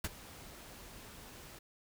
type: noise with ADSR envelope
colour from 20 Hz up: pink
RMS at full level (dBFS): -34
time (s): 0.04-1.59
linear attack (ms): 6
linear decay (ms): 33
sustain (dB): -18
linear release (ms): 8
effects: none